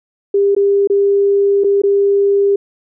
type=tone with dropouts; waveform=sine; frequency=400 Hz; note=G4; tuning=35 cents sharp; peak=-9 dBFS; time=0.34-2.56 s; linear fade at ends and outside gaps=5 ms; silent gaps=0.55-0.564 / 0.874-0.899 / 1.638-1.643 / 1.819-1.835 s; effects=none